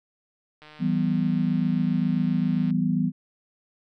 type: click train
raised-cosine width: 0.3 ms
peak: -31 dBFS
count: 318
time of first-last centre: 0.62-2.706 s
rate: 152 Hz
type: chord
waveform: sine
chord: E minor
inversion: none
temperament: equal with one note detuned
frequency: 164.81 / 192.3 / 246.9 Hz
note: E3 / G3 / B3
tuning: 0 / -33 / 0 cents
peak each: -25 dBFS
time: 0.79-3.12 s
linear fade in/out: 50 ms
effects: none